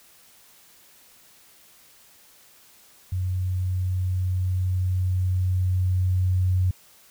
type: tone with level ramp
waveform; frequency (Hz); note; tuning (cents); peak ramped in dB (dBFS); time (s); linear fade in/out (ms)
sine; 92; F#2; -9; -23 to -18; 3.12-6.71; 5
effects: white hiss -54 dBFS RMS until 7.1 s